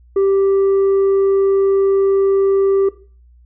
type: tone with tanh clipping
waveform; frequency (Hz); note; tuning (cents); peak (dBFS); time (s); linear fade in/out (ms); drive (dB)
sine; 391.2; G4; -4; -12; 0.16-2.89; 5; 3
effects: noise-tail reverb RT60 0.4 s tail -17 dB re dry + added 60 Hz sine -44 dBFS peak until 3.45 s